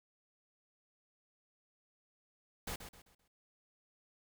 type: noise with echo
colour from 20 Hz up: pink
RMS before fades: -41 dBFS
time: 2.67-2.76 s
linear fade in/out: 5 ms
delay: 130 ms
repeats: 4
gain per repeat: -9 dB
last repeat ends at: 3.28 s
effects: none